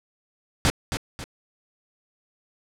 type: noise with echo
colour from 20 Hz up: pink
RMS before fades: -19 dBFS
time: 0.65-0.7 s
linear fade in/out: 0 ms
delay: 270 ms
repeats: 2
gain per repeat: -8 dB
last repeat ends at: 1.24 s
effects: low-pass 9000 Hz 12 dB/octave